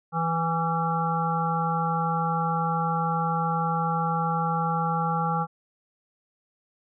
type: harmonic tone with a mistuned harmonic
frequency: 164.81 Hz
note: E3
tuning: in tune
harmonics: 1 / 3 / 5 / 7 / 8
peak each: -27 / -35 / -27 / -31 / -31 dBFS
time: 0.12-5.47 s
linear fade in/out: 50 ms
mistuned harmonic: 8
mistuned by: +49 cents
effects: none